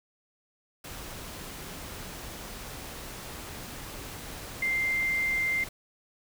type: tone in noise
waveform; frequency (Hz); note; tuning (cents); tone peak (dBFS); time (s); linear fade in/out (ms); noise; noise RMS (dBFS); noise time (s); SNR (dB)
sine; 2093; C7; 0; -25; 4.62-5.64; 5; pink; -41; 0.84-5.69; +13
effects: none